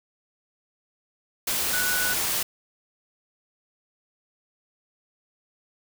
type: tone in noise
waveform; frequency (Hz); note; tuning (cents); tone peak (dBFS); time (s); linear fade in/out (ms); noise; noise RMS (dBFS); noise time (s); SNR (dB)
sine; 1480; F#6; 0; -26; 1.73-2.14; 5; white; -26; 1.47-2.43; -3
effects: none